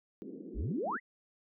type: band-pass noise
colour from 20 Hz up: white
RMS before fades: -45 dBFS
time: 0.22-0.97 s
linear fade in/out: 0 ms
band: 190 to 410 Hz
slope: 48 dB/octave
type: exponential sweep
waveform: sine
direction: up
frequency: 40 to 2124 Hz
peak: -32 dBFS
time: 0.54-1 s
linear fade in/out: 50 ms
effects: none

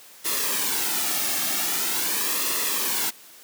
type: noise with flanger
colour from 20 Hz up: white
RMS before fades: -25 dBFS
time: 0.24-3.11 s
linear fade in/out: 20 ms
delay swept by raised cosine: 1.3 to 2.05 ms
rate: 0.44 Hz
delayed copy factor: -0.6
effects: white hiss -48 dBFS RMS until 3.43 s + high-pass 200 Hz 12 dB/octave

